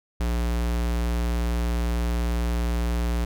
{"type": "tone", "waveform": "square", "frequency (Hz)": 58.9, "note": "A#1", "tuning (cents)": 19, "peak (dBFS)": -23, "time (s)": [0.2, 3.25], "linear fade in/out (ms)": 5, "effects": []}